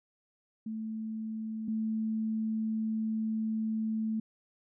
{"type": "tone pair in turn", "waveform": "sine", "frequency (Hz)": [220, 220], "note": ["A3", "A3"], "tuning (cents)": [0, 0], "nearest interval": "unison", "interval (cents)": 0, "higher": "neither", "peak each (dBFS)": [-34, -29], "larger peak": "second", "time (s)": [[0.66, 1.68], [1.68, 4.2]], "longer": "second", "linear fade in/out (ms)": 5, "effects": []}